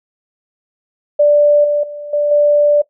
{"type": "tone with level steps", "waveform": "sine", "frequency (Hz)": 587.3, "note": "D5", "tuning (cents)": 0, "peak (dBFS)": [-6, -11, -24, -11, -7], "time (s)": [1.19, 2.82], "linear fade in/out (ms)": 10, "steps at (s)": [1.64, 1.83, 2.13, 2.31], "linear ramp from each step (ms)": 5, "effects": ["noise-tail reverb RT60 0.1 s tail -18 dB re dry"]}